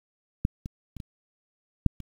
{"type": "clicks", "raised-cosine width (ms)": 5, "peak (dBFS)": [-10, -22, -27, -25, -6, -27], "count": 6, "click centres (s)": [0.451, 0.659, 0.967, 1.002, 1.863, 2.003], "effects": ["8-bit"]}